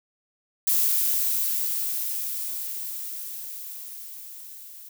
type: noise with level ramp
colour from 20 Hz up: violet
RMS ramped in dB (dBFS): -21 to -44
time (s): 0.67-4.89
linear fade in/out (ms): 5
effects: none